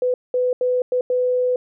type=tone bursts at uneven times; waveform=sine; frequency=500 Hz; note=B4; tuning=21 cents sharp; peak=-16 dBFS; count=5; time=0.02-0.14 / 0.34-0.53 / 0.61-0.82 / 0.92-1.01 / 1.1-1.56 s; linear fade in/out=2 ms; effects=none